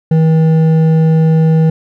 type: tone with hard clipping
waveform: triangle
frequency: 160.2 Hz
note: E3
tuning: 49 cents flat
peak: -8 dBFS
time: 0.11-1.7 s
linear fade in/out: 5 ms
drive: 11 dB
effects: none